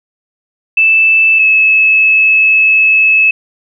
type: tone pair in turn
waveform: sine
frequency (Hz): 2637 / 2596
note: E7 / E7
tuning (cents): 0 / -27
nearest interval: unison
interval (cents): 27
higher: first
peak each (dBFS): -5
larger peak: neither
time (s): 0.77-1.39 / 1.39-3.31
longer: second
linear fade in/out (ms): 5
effects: none